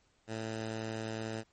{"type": "tone", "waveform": "10% pulse", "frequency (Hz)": 111.1, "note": "A2", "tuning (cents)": 17, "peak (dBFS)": -28, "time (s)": [0.27, 1.44], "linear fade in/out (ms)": 50, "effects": ["pink hiss -71 dBFS RMS until 1.52 s", "MP3 32 kbps"]}